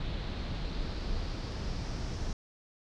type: noise with low-pass filter sweep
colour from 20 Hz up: brown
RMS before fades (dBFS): -35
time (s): 0-2.33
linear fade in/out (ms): 2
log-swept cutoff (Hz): 3800 to 5700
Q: 3.5
effects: none